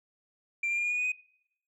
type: tone with pitch steps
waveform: sine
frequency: 2365 / 2387 / 2409 / 2431 / 2454 / 2477 / 2500 Hz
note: D7 / D7 / D7 / D#7 / D#7 / D#7 / D#7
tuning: +12 / +28 / +43 / -41 / -25 / -8 / +8 cents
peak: -25 dBFS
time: 0.63-1.12 s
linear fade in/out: 5 ms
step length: 70 ms
effects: noise-tail reverb RT60 0.7 s tail -22 dB re dry + tanh soft clip ceiling -25 dBFS

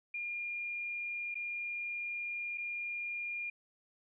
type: tone with dropouts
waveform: sine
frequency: 2412 Hz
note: D7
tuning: 46 cents sharp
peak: -36 dBFS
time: 0.14-3.5 s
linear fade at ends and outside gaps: 5 ms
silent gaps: 1.344-1.353 / 2.576-2.58 s
effects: none

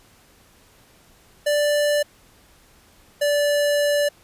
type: tone pair in turn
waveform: square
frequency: 587.3 / 581.9 Hz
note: D5 / D5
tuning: 0 / -16 cents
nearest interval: unison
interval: 16 cents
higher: first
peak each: -18 dBFS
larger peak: neither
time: 1.46-2.03 / 3.21-4.09 s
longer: second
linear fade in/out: 10 ms
effects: pink hiss -54 dBFS RMS until 4.23 s + resampled to 32000 Hz

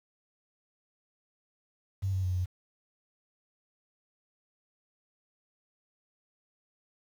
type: tone with pitch steps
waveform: sine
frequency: 96.7 / 94.3 / 91.3 / 90.4 Hz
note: G2 / F#2 / F#2 / F#2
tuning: -23 / +33 / -23 / -40 cents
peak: -27 dBFS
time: 2.02-2.46 s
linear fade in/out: 20 ms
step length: 110 ms
effects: 9-bit

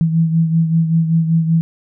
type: beating tone pair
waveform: sine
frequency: 163 / 168.2 Hz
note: E3 / E3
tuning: -19 / +35 cents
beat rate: 5.2 Hz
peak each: -12 / -20 dBFS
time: 0.01-1.61 s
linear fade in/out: 0 ms
effects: none

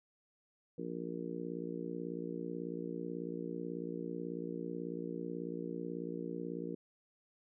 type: harmonic tone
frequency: 58.2 Hz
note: A#1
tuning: 2 cents flat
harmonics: 3 / 4 / 5 / 6 / 7 / 8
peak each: -44 / -48 / -44 / -45 / -48 / -45 dBFS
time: 0.78-6.75 s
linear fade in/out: 5 ms
effects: none

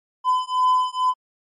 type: beating tone pair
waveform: triangle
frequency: 1011 / 1013.2 Hz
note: B5 / B5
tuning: +40 / +44 cents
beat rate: 2.2 Hz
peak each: -18 dBFS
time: 0.24-1.14 s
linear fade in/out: 50 ms
effects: MP3 48 kbps

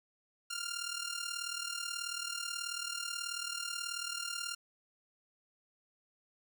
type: tone with amplitude modulation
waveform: 10% pulse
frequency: 1396.9 Hz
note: F6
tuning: in tune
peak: -26 dBFS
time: 0.5-4.55 s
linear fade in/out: 10 ms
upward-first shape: sine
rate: 38.4 Hz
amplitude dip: 70%
effects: none

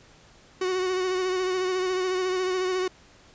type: tone with vibrato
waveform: 45% pulse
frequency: 370 Hz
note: F#4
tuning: in tune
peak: -24 dBFS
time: 0.61-2.88 s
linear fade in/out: 5 ms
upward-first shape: sine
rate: 14 Hz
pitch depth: 31 cents each way
effects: pink hiss -54 dBFS RMS until 3.34 s + resampled to 16000 Hz

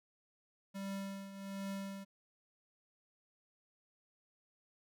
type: tone with tremolo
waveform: square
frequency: 196 Hz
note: G3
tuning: in tune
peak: -39 dBFS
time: 0.74-2.05 s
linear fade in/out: 20 ms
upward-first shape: triangle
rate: 1.3 Hz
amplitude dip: 70%
effects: none

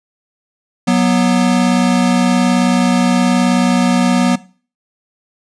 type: tone pair together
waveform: square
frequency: 185 / 243.9 Hz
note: F#3 / B3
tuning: 0 / -21 cents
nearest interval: perfect fourth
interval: 479 cents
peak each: -14 / -13 dBFS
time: 0.87-4.36 s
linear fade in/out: 10 ms
effects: noise-tail reverb RT60 0.4 s tail -19 dB re dry + resampled to 22050 Hz

